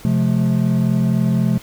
triangle chord, F major, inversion second, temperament equal with one note detuned, 130.81 / 174.61 / 214.9 Hz, C3 / F3 / A3, 0 / 0 / -41 cents, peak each -16 dBFS, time 0.05-1.58 s, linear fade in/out 0 ms, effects tanh soft clip ceiling -3 dBFS + pink hiss -41 dBFS RMS until 1.62 s

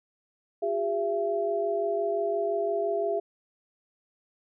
sine tone cluster, 359 / 404.8 / 672 Hz, F4 / G#4 / E5, +48 / -44 / +33 cents, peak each -35 / -28 / -28 dBFS, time 0.62-3.2 s, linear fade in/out 10 ms, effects none

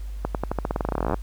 accelerating click train, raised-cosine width 1 ms, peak -10 dBFS, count 24, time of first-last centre 0.25-1.143 s, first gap 98 ms, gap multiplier 0.9, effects added 50 Hz sine -30 dBFS peak until 1.22 s + pink hiss -54 dBFS RMS until 1.22 s

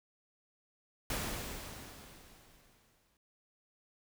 pink noise with exponential decay, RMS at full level -35 dBFS, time 1.1-3.17 s, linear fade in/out 2 ms, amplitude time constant 450 ms, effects none

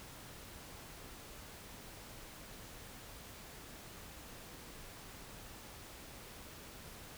silence, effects pink hiss -52 dBFS RMS until 7.17 s

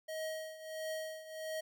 square tone with tremolo, 632 Hz, D#5, 27 cents sharp, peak -37 dBFS, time 0.08-1.61 s, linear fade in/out 10 ms, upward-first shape triangle, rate 1.5 Hz, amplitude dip 80%, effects none

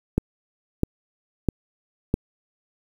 click train, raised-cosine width 3 ms, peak -6 dBFS, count 4, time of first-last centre 0.18-2.141 s, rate 1.53 Hz, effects 7-bit

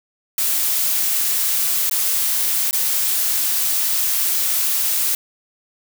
blue noise with dropouts, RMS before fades -19 dBFS, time 0.38-5.15 s, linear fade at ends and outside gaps 2 ms, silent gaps 1.897-1.911 / 2.71-2.729 s, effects none

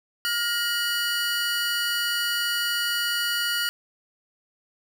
square tone cluster, 1416 / 1881 / 2928 / 4635 Hz, F6 / A#6 / F#7 / D8, +23 / +15 / -19 / -24 cents, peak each -28 / -33 / -29 / -31 dBFS, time 0.25-3.69 s, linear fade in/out 0 ms, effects none

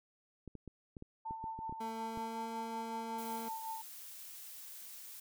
clicks, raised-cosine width 3 ms, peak -34 dBFS, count 11, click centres 0.477 / 0.553 / 0.677 / 0.968 / 1.024 / 1.309 / 1.441 / 1.59 / 1.695 / 1.725 / 2.174 s
sine tone with tremolo, 893 Hz, A5, 25 cents sharp, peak -38 dBFS, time 1.25-3.82 s, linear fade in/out 10 ms, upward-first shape sine, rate 5.4 Hz, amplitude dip 50%
25% pulse tone with pitch glide, 225.1 to 228.4 Hz, A3 to A#3, +40 to -35 cents, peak -39 dBFS, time 1.8-3.49 s, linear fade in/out 10 ms, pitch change +25 cents, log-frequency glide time 1.96-2.45 s
blue noise, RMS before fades -50 dBFS, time 3.18-5.2 s, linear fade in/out 5 ms
effects none

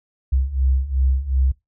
sine beating tone pair, 64.3 / 67 Hz, C2 / C2, -30 / +42 cents, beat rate 2.7 Hz, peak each -21 / -18 dBFS, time 0.32-1.52 s, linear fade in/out 10 ms, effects noise-tail reverb RT60 0.2 s tail -23 dB re dry

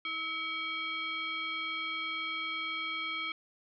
sine tone with frequency modulation, 2264 Hz, C#7, 36 cents sharp, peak -33 dBFS, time 0.05-3.32 s, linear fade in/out 2 ms, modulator 970 Hz, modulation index 1.1, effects none

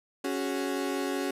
35% pulse chord, C# suspended fourth, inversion none, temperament equal, 277.2 / 370 / 415.3 Hz, C#4 / F#4 / G#4, 0 / 0 / 0 cents, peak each -30 / -32 / -34 dBFS, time 0.24-1.31 s, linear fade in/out 5 ms, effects resampled to 32000 Hz

